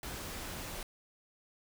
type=noise; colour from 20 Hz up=pink; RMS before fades=-42 dBFS; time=0.03-0.83 s; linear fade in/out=2 ms; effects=none